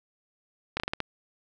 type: slowing click train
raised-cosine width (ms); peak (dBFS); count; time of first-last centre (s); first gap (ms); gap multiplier
0.3; -12; 6; 0.77-1.003; 29; 1.24
effects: none